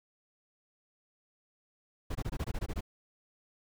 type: noise bursts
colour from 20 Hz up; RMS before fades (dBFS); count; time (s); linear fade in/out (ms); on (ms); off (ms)
brown; -34; 10; 2.1-2.809; 10; 52; 21
effects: none